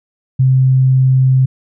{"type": "tone", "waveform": "sine", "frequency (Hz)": 130.81, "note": "C3", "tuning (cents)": 0, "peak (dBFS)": -7, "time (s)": [0.39, 1.46], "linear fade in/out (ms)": 10, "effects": []}